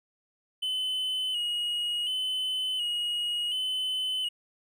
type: tone with vibrato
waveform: triangle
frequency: 2960 Hz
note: F#7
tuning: in tune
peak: -26 dBFS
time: 0.62-4.29 s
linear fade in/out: 10 ms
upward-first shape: square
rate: 0.69 Hz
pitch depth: 42 cents each way
effects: none

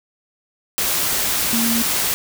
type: tone in noise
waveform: sine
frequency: 230.9 Hz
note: A#3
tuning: 16 cents flat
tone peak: -19 dBFS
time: 1.53-1.82 s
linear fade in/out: 0 ms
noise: white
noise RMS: -20 dBFS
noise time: 0.78-2.14 s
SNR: -2 dB
effects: none

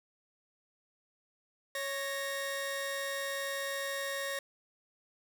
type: tone pair together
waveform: sawtooth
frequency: 553.3 / 1859 Hz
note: C#5 / A#6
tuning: -3 / -5 cents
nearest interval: octave + major sixth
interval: 2098 cents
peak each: -33 / -34 dBFS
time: 1.75-4.39 s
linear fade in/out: 2 ms
effects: none

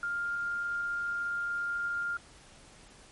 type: tone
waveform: sine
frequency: 1402 Hz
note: F6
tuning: 6 cents sharp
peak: -30 dBFS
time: 0.03-2.17 s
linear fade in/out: 2 ms
effects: pink hiss -55 dBFS RMS until 3.11 s + MP3 48 kbps

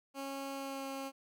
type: tone with pitch glide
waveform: 15% pulse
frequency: 273.9 to 271.1 Hz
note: C#4 to C#4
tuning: -21 to -38 cents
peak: -33 dBFS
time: 0.14-1.12 s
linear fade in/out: 50 ms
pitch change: -17 cents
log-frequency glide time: 0.54-0.87 s
effects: none

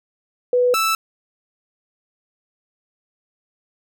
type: tone pair in turn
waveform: sine / sawtooth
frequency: 493.9 / 1318.6 Hz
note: B4 / E6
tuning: 0 / 0 cents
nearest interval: octave + perfect fourth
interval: 1700 cents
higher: second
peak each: -13 dBFS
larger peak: neither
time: 0.53-0.74 / 0.74-0.95 s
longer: neither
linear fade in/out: 2 ms
effects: none

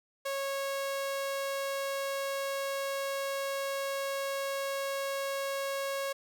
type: tone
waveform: sawtooth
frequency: 550 Hz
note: C#5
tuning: 14 cents flat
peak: -28 dBFS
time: 0.25-6.13 s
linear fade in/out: 10 ms
effects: none

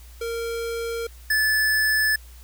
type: tone pair in turn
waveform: square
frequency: 462.8 / 1736.2 Hz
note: A#4 / A6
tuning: -13 / -24 cents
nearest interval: octave + major seventh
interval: 2289 cents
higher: second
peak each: -27 / -19 dBFS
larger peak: second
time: 0.21-1.07 / 1.3-2.16 s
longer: neither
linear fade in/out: 5 ms
effects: added 60 Hz sine -42 dBFS peak until 2.43 s + white hiss -52 dBFS RMS until 2.43 s

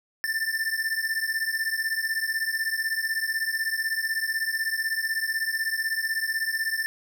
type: beating tone pair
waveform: square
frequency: 1773 / 1789 Hz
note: A6 / A6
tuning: +13 / +28 cents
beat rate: 16 Hz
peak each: -29 dBFS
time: 0.24-6.86 s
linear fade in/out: 0 ms
effects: none

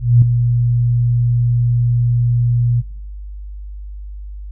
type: tone with ADSR envelope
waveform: sine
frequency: 120 Hz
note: B2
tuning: 49 cents flat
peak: -4 dBFS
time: 0-2.82 s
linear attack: 220 ms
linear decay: 3 ms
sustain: -8 dB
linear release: 26 ms
effects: noise-tail reverb RT60 0.5 s tail -20 dB re dry + added 50 Hz sine -27 dBFS peak until 4.51 s

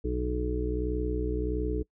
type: harmonic tone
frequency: 61.5 Hz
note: B1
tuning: 7 cents flat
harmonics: 1 / 2 / 3 / 5 / 6 / 7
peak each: -30 / -41 / -40 / -34 / -39 / -33 dBFS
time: 0.04-1.83 s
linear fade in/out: 10 ms
effects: noise-tail reverb RT60 0.1 s tail -24 dB re dry

